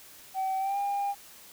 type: tone with pitch glide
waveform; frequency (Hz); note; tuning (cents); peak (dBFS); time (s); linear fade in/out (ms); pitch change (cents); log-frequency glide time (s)
sine; 764 to 803.8; G5 to G5; -45 to +43; -25; 0.34-1.15; 50; +88; 0.58-0.78
effects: tanh soft clip ceiling -25 dBFS + white hiss -51 dBFS RMS until 1.52 s